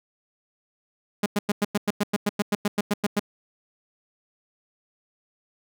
sawtooth tone bursts, 205.7 Hz, G#3, 16 cents flat, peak -16 dBFS, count 16, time 1.23-3.196 s, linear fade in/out 5 ms, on 31 ms, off 98 ms, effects none

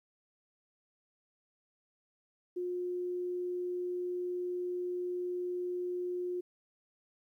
sine tone, 357.9 Hz, F4, 42 cents sharp, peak -33 dBFS, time 2.56-6.41 s, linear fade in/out 10 ms, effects 12-bit

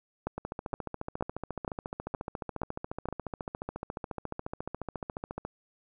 two click trains, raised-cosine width 1 ms, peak -21 / -17 dBFS, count 73 / 7, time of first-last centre 0.38-5.45 / 0.27-3.087 s, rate 14.2 / 2.13 Hz, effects none

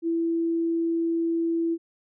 sine tone, 332.6 Hz, E4, 16 cents sharp, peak -22 dBFS, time 0.02-1.78 s, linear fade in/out 50 ms, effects none

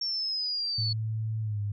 sine linear sweep, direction down, 5490 to 4394 Hz, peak -28 dBFS, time 0.01-0.93 s, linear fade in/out 5 ms
sine tone with pitch glide, 110.1 to 102.73 Hz, A2 to G#2, +2 to -18 cents, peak -28 dBFS, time 0.78-1.72 s, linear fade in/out 5 ms, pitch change -120 cents, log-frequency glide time 1.41-1.6 s
effects none

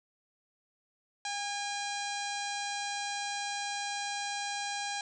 harmonic tone with a mistuned harmonic, 808 Hz, G#5, 48 cents flat, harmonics 1 / 2 / 3 / 4 / 5 / 6 / 7 / 8 / 9 / 10, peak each -37 / -41 / -43 / -45 / -42 / -48 / -45 / -48 / -48 / -48 dBFS, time 1.25-5.01 s, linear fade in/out 2 ms, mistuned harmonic 2, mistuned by +26 cents, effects none

